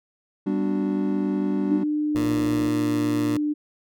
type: chord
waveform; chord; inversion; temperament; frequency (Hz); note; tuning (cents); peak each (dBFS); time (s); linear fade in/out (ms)
triangle; G major seventh; none; equal; 196 / 246.9 / 293.7 / 370; G3 / B3 / D4 / F#4; 0 / 0 / 0 / 0; -23 / -29 / -23 / -29; 0.46-1.84; 10
type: tone with pitch glide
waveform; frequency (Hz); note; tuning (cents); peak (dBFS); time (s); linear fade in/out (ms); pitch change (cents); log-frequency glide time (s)
sine; 300.3 to 298.1; D4 to D4; +39 to +26; -21; 1.7-3.54; 20; -13; 2.78-2.91
type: click train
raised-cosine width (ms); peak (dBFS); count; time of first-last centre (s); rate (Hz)
2; -26; 33; 2.15-2.683; 60
type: tone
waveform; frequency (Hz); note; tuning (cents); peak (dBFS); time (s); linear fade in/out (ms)
15% pulse; 115.4; A#2; -17; -20; 2.16-3.37; 0
effects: none